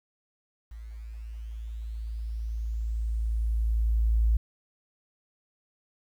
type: tone with level ramp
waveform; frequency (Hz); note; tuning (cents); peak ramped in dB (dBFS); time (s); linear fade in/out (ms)
sine; 55.6; A1; +19; -39 to -19; 0.71-4.37; 5
effects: 10-bit